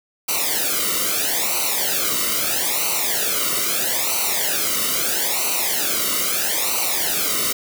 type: noise with flanger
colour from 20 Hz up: white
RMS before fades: -21 dBFS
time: 0.28-7.53 s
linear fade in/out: 10 ms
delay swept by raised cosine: 0.58 to 1.21 ms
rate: 0.77 Hz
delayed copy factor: -1
effects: none